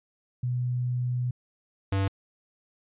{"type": "tone pair in turn", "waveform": ["sine", "square"], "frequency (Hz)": [124, 97.4], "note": ["B2", "G2"], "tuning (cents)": [7, -11], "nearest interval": "major third", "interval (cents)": 418, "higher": "first", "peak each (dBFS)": [-25, -24], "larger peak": "second", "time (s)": [[0.43, 1.31], [1.92, 2.08]], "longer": "first", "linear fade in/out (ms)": 5, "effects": ["resampled to 8000 Hz"]}